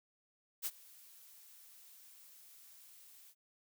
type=noise with ADSR envelope; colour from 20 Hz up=blue; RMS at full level=-36 dBFS; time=0.62-3.35 s; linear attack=40 ms; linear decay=42 ms; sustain=-23 dB; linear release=61 ms; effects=none